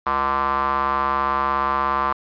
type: tone with band-pass filter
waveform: square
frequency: 68.6 Hz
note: C#2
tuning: 17 cents flat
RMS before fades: -21 dBFS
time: 0.06-2.13 s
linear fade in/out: 5 ms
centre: 1100 Hz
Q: 6.3
effects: resampled to 11025 Hz + 8-bit